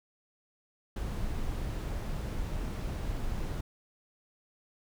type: noise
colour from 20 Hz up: brown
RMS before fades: -34 dBFS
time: 0.96-3.61 s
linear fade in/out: 5 ms
effects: none